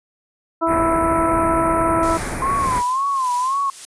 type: harmonic tone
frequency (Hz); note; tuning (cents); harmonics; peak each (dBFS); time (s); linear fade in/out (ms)
329.6; E4; 0; 1 / 2 / 3 / 4; -21 / -21 / -21 / -21; 0.61-2.18; 20
type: band-stop noise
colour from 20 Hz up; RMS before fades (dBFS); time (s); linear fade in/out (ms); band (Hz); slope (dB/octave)
pink; -25; 0.66-2.83; 50; 2400 to 9000; 96
type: noise with tremolo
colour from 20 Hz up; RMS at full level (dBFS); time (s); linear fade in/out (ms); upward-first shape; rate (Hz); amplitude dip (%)
blue; -29; 2.03-3.85; 0; sine; 1.7; 70
type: tone with vibrato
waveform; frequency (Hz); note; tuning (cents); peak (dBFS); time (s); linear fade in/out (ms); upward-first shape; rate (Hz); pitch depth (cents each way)
sine; 1046.5; C6; 0; -17; 2.42-3.7; 2; sine; 1.9; 120
effects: resampled to 22050 Hz

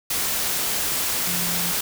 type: tone in noise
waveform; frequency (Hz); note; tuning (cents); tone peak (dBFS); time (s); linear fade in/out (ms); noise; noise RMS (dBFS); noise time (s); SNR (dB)
sine; 174.61; F3; 0; -31; 1.27-1.72; 5; white; -24; 0.1-1.81; -10
effects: none

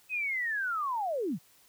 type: linear sweep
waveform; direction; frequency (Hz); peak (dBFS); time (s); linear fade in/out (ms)
sine; down; 2566 to 124.4; -29; 0.09-1.39; 50
effects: white hiss -62 dBFS RMS until 1.68 s

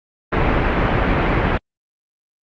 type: low-pass noise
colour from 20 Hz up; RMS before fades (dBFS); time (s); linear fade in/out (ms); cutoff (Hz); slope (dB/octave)
pink; -17; 0.32-1.58; 10; 2400; 24
effects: Opus 24 kbps

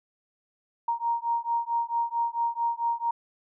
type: beating tone pair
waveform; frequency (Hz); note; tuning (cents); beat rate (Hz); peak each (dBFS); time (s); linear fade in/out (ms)
sine; 932.3 / 936.8; A#5 / A#5; 0 / +8; 4.5; -28; 0.88-3.11; 5
effects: none

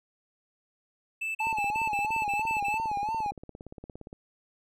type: tone bursts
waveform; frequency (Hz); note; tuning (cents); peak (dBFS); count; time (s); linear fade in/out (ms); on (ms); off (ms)
triangle; 2637; E7; 0; -28; 9; 1.21-2.782; 10; 140; 39
type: tone with vibrato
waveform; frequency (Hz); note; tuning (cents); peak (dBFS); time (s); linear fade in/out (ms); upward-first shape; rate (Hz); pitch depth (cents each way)
triangle; 854; G#5; +48; -26; 1.4-3.31; 5; sine; 3; 100
type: click train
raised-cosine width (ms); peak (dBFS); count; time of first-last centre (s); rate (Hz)
2; -29; 47; 1.47-4.129; 17.3
effects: none

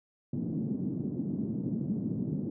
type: band-pass noise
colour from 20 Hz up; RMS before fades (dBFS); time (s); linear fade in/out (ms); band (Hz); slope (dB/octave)
white; -33; 0.33-2.5; 5; 140 to 260; 24
effects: none

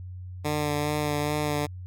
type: tone with vibrato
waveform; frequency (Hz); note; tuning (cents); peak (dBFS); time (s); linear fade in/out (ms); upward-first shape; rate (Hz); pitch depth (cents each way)
10% pulse; 148.5; D3; +20; -17; 0.44-1.67; 20; sine; 2.4; 19
effects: added 91 Hz sine -36 dBFS peak until 1.86 s

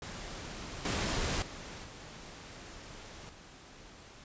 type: noise with level steps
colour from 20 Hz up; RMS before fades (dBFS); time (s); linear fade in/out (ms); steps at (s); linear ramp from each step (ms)
pink; -43 / -33 / -45 / -48 / -53; 0.02-4.24; 2; 0.85 / 1.42 / 1.84 / 3.29; 2
effects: resampled to 16000 Hz

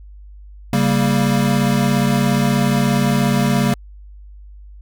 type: chord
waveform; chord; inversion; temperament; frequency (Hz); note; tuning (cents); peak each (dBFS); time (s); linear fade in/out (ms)
square; G diminished; second; equal; 138.59 / 196 / 233.1; Db3 / G3 / Bb3; 0 / 0 / 0; -19; 0.73-3.74; 2
effects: added 50 Hz sine -36 dBFS peak until 4.81 s

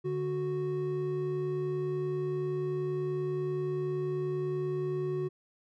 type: tone pair together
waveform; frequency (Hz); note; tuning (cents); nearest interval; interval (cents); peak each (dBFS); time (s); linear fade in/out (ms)
triangle; 146.56 / 369.3; D3 / F#4; -3 / -3; octave + major third; 1600; -33 / -29; 0.04-5.29; 20
effects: none

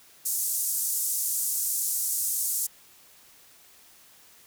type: band-pass noise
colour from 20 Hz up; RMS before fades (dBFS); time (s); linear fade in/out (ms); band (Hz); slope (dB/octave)
white; -28; 0.25-2.67; 10; 6700 to 14000; 24
effects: white hiss -55 dBFS RMS until 4.46 s

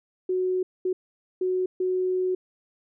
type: tone bursts at uneven times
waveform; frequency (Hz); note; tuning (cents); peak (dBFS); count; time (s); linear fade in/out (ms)
sine; 369; F#4; -5; -22; 4; 0.29-0.63 / 0.85-0.93 / 1.41-1.66 / 1.8-2.35; 5
effects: none

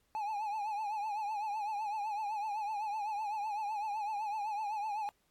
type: tone with vibrato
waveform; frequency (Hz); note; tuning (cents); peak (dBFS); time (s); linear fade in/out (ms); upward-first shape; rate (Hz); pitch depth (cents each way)
triangle; 844; G#5; +28; -32; 0.15-5.09; 0; triangle; 7.9; 100
effects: pink hiss -75 dBFS RMS until 5.3 s + AAC 64 kbps

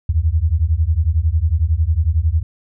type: beating tone pair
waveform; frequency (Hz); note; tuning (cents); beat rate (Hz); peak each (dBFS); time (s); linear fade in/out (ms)
sine; 75 / 86; D2 / F2; +37 / -26; 11; -16; 0.09-2.43; 5
effects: none

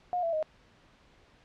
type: tone with pitch steps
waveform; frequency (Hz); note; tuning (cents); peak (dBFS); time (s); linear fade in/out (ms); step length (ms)
sine; 716 / 668.1 / 623.3; F5 / E5 / D#5; +43 / +23 / +3; -27; 0.13-0.427; 0; 99
effects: pink hiss -61 dBFS RMS until 1.44 s + low-pass 4000 Hz 12 dB/octave

